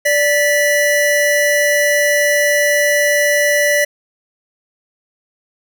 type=tone pair together; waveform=square; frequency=584.7 / 1962 Hz; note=D5 / B6; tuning=-8 / -12 cents; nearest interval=octave + major sixth; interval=2096 cents; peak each=-15 dBFS; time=0.05-3.85 s; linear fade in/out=10 ms; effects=none